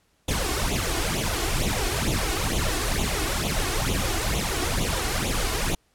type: noise with flanger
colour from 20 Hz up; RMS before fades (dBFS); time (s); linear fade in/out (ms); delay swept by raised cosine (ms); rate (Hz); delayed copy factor
pink; -25; 0.28-5.75; 5; 0.29 to 2.79; 2.2; +0.75
effects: pink hiss -66 dBFS RMS until 5.94 s + low-pass 12000 Hz 12 dB/octave